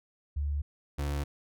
sine / 35% pulse tone pair in turn, 72.4 / 71.65 Hz, D2 / D2, -24 / -42 cents, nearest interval unison, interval 18 cents, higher first, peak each -28 dBFS, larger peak neither, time 0.36-0.62 / 0.98-1.24 s, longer neither, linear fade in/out 10 ms, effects none

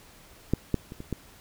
clicks, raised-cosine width 3 ms, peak -9 / -10 / -26 / -25 / -16 dBFS, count 5, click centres 0.536 / 0.743 / 0.921 / 1.004 / 1.127 s, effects pink hiss -53 dBFS RMS until 1.4 s

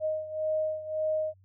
sine beating tone pair, 622.3 / 624.1 Hz, D#5 / D#5, 0 / +5 cents, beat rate 1.8 Hz, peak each -29 / -33 dBFS, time 0-1.34 s, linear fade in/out 50 ms, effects added 95 Hz sine -57 dBFS peak until 1.44 s

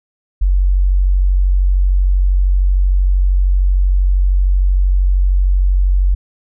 sine tone, 46.48 Hz, F#1, 9 cents sharp, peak -9 dBFS, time 0.41-6.15 s, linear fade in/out 10 ms, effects none

